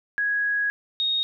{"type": "tone pair in turn", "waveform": "sine", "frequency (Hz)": [1661.2, 3729], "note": ["G#6", "A#7"], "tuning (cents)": [0, 0], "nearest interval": "octave + major second", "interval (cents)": 1400, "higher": "second", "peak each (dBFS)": -21, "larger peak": "neither", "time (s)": [[0.18, 0.7], [1, 1.23]], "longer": "first", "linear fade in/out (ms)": 0, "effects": []}